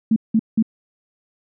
sine tone bursts, 221.9 Hz, A3, 15 cents sharp, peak -12 dBFS, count 3, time 0.11-0.626 s, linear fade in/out 5 ms, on 52 ms, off 180 ms, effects none

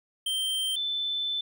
square / sine tone pair in turn, 3138 / 3522 Hz, G7 / A7, +1 / +1 cents, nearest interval major second, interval 200 cents, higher second, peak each -27 dBFS, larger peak neither, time 0.26-0.76 / 0.76-1.41 s, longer second, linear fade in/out 5 ms, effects 11-bit

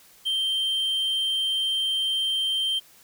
triangle tone, 3141 Hz, G7, 3 cents sharp, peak -21 dBFS, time 0.25-2.8 s, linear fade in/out 20 ms, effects white hiss -54 dBFS RMS until 3.03 s

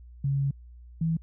sine tone pair in turn, 138.59 / 163.24 Hz, C#3 / E3, 0 / -17 cents, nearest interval minor third, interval 283 cents, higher second, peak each -23 dBFS, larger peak neither, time 0.24-0.51 / 1.01-1.17 s, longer first, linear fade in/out 5 ms, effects added 60 Hz sine -45 dBFS peak until 1.22 s

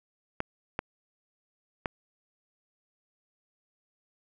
clicks, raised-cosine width 0.5 ms, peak -14 dBFS, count 3, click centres 0.404 / 0.791 / 1.858 s, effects none

